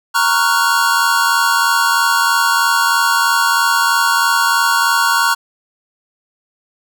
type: chord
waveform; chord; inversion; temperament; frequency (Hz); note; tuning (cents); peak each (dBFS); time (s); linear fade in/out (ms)
square; Gb major seventh; first; equal; 932.3 / 1108.7 / 1396.9 / 1480; Bb5 / Db6 / F6 / Gb6; 0 / 0 / 0 / 0; -18; 0.14-5.35; 20
effects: none